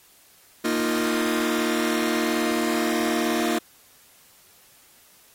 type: chord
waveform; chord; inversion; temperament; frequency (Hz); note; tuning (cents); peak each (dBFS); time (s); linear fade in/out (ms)
sawtooth; Bb suspended fourth; none; just; 233.1 / 310.8 / 349.6; Bb3 / Eb4 / F4; 0 / -2 / +2; -22; 0.64-3.59; 10
effects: white hiss -55 dBFS RMS until 5.34 s + AAC 48 kbps